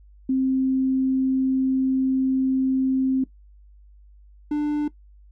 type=tone pair in turn; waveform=sine / triangle; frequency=263.1 / 296.7 Hz; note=C4 / D4; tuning=+10 / +18 cents; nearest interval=major second; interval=208 cents; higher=second; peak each=-18 dBFS; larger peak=neither; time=0.29-3.24 / 4.51-4.88 s; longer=first; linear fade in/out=5 ms; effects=noise-tail reverb RT60 0.1 s tail -18 dB re dry + added 50 Hz sine -47 dBFS peak until 5.31 s